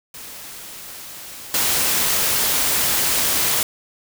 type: noise with level steps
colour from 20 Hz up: white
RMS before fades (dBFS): -36 / -19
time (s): 0.14-3.63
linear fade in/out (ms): 2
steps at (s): 1.54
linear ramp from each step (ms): 2
effects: none

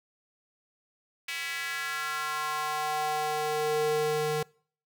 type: tone with high-pass filter sweep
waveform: square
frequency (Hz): 152.3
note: D#3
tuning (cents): -37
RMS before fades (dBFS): -30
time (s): 1.28-4.43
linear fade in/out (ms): 5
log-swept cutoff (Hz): 2300 to 310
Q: 2.7
effects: noise-tail reverb RT60 0.5 s tail -25 dB re dry

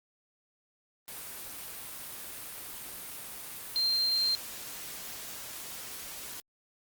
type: tone in noise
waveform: sine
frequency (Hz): 4169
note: C8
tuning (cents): -7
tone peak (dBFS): -25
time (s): 3.76-4.35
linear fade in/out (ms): 0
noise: white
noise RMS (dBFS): -42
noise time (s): 1.08-6.4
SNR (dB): +14
effects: Opus 32 kbps

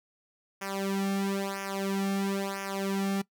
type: tone with flanger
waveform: sawtooth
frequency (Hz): 196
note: G3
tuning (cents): 0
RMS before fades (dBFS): -31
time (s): 0.61-3.22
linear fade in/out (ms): 10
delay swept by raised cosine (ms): 0.24 to 2.04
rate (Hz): 1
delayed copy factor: -1
effects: noise-tail reverb RT60 0.1 s tail -21 dB re dry

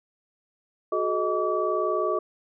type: tone cluster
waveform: sine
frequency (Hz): 366.7 / 426.7 / 627 / 1148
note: F#4 / G#4 / D#5 / D6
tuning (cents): -15 / +47 / +13 / -40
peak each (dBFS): -28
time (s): 0.92-2.19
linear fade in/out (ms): 5
effects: none

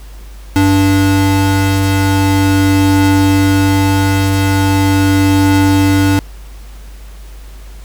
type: tone pair together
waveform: square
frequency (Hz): 97 / 291.4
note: G2 / D4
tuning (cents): -18 / -13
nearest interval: octave + perfect fifth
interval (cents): 1905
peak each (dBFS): -12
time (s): 0.56-6.19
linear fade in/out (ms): 0
effects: added 50 Hz sine -29 dBFS peak until 7.84 s + pink hiss -42 dBFS RMS until 7.84 s

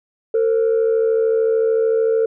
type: tone pair together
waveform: sine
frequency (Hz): 449.9 / 523.3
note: A4 / C5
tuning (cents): +39 / 0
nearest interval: minor third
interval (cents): 261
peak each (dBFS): -13 / -21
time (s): 0.34-2.26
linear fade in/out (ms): 5
effects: tanh soft clip ceiling -10 dBFS

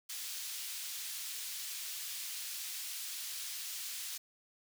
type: high-pass noise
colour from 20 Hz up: pink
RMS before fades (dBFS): -42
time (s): 0.09-4.18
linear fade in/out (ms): 10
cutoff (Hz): 3500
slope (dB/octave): 12
effects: none

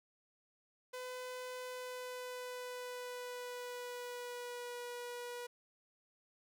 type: tone with pitch glide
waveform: sawtooth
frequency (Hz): 504 to 485.4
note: B4 to B4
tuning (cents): +35 to -30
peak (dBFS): -39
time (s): 0.93-5.47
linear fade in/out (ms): 10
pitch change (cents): -65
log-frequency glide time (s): 1.6-4.8
effects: none

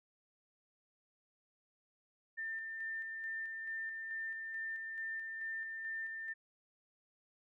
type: tone with tremolo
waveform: sine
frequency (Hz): 1796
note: A6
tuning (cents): +35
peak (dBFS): -38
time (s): 2.37-6.34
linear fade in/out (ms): 20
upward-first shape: square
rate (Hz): 2.3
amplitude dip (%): 30
effects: none

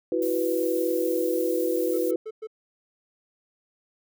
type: chord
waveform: sine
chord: E suspended second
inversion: none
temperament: equal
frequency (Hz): 329.6 / 370 / 493.9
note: E4 / F#4 / B4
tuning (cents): 0 / 0 / 0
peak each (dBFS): -27 / -27 / -26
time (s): 0.12-2.16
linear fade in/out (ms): 2
type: noise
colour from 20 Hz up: violet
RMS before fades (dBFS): -38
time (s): 0.22-2.11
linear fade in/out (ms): 2
type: tone bursts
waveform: triangle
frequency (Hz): 436.6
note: A4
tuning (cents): -13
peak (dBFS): -30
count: 4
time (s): 1.93-2.472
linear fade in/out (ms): 10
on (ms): 53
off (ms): 110
effects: none

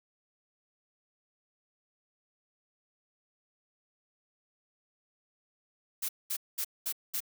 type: noise bursts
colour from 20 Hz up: blue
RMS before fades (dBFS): -33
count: 5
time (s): 6.02-7.205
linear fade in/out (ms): 10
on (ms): 69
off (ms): 210
effects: none

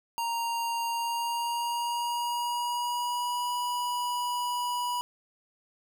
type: tone with pitch glide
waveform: square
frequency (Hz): 932.3 to 976.4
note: A#5 to B5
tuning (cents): 0 to -20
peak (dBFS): -29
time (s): 0.18-5.01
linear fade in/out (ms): 0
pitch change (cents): +80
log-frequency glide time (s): 0.89-3.51
effects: none

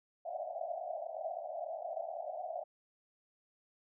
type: band-pass noise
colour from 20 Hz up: pink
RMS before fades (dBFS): -41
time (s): 0.25-2.64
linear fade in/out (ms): 10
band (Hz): 610 to 740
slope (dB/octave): 96
effects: none

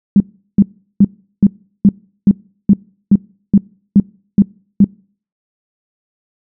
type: tone bursts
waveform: sine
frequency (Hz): 200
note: G3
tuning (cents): +35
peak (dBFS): -3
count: 12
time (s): 0.16-4.844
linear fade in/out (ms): 2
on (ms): 42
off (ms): 380
effects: noise-tail reverb RT60 0.5 s tail -26 dB re dry

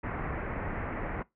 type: low-pass noise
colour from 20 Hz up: pink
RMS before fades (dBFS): -35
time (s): 0.03-1.23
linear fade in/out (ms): 10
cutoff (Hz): 2200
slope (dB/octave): 48
effects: noise-tail reverb RT60 0.2 s tail -22 dB re dry

